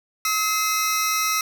sawtooth tone cluster, 1283 / 2071 / 5680 Hz, E6 / C7 / F8, -47 / -18 / +28 cents, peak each -19 / -24 / -23 dBFS, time 0.25-1.41 s, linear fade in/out 2 ms, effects none

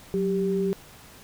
sine tone pair together, 185 / 392 Hz, F#3 / G4, 0 / 0 cents, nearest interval octave + minor second, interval 1300 cents, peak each -26 / -24 dBFS, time 0.14-0.73 s, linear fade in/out 0 ms, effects pink hiss -49 dBFS RMS until 1.23 s

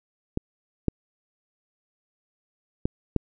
clicks, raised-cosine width 3 ms, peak -12 / -8 / -10 / -8 dBFS, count 4, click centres 0.374 / 0.883 / 2.855 / 3.163 s, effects none

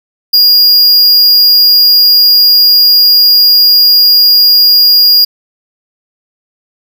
square tone, 4843 Hz, D#8, 48 cents flat, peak -3 dBFS, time 0.33-5.25 s, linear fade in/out 10 ms, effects 7-bit

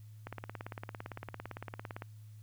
click train, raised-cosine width 0.5 ms, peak -26 dBFS, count 32, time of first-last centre 0.27-2.021 s, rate 17.7 Hz, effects added 107 Hz sine -49 dBFS peak until 2.42 s + white hiss -70 dBFS RMS until 2.42 s

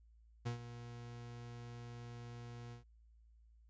40% pulse tone with ADSR envelope, 119.3 Hz, A#2, 41 cents sharp, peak -35 dBFS, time 0.45-2.84 s, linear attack 17 ms, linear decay 110 ms, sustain -12 dB, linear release 120 ms, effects added 56 Hz sine -62 dBFS peak until 3.69 s + resampled to 16000 Hz

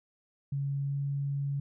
sine tone with pitch glide, 139.6 to 140.41 Hz, C#3 to C#3, +13 to +23 cents, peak -29 dBFS, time 0.52-1.6 s, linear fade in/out 5 ms, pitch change +10 cents, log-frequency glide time 0.85-0.95 s, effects none

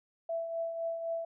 sine tone with tremolo, 664 Hz, E5, 12 cents sharp, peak -30 dBFS, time 0.29-1.25 s, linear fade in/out 5 ms, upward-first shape triangle, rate 3.9 Hz, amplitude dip 55%, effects none

